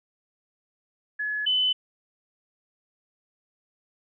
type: tone pair in turn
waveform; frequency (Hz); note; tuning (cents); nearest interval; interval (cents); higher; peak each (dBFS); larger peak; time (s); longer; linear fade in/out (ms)
sine; 1700 / 3019; G#6 / F#7; +40 / +34; minor seventh; 994; second; -26 / -20; second; 1.19-1.46 / 1.46-1.73; neither; 10
effects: none